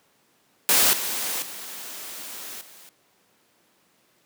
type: noise with level steps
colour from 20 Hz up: white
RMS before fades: -18 / -28 / -37 / -48 dBFS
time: 0.69-2.89 s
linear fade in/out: 0 ms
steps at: 0.93 / 1.42 / 2.61 s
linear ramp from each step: 2 ms
effects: pink hiss -63 dBFS RMS until 4.25 s + high-pass 200 Hz 12 dB/octave